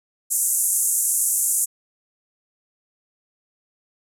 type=band-pass noise; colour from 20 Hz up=white; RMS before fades=-21 dBFS; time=0.3-1.66 s; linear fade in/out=20 ms; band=6900 to 12000 Hz; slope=48 dB/octave; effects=none